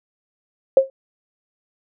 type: tone with exponential decay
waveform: sine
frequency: 535 Hz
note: C5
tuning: 38 cents sharp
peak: -4 dBFS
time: 0.77-0.9 s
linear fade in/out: 2 ms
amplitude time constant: 27 ms
effects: none